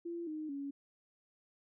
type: tone with pitch steps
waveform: sine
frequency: 341 / 309.1 / 280.2 Hz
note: F4 / D#4 / C#4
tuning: -41 / -11 / +19 cents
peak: -38 dBFS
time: 0.05-0.71 s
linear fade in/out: 10 ms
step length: 220 ms
effects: none